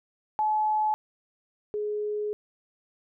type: tone pair in turn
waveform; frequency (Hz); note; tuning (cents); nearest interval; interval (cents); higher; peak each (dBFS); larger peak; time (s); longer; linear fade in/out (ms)
sine; 857 / 419.4; A5 / G#4; -46 / +17; octave; 1237; first; -22 / -27; first; 0.39-0.94 / 1.74-2.33; second; 0
effects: none